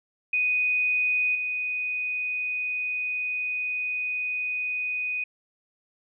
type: tone with level steps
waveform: sine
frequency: 2489 Hz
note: D#7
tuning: in tune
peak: -21 / -26 dBFS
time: 0.33-5.24 s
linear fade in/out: 5 ms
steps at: 1.35 s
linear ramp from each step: 2 ms
effects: none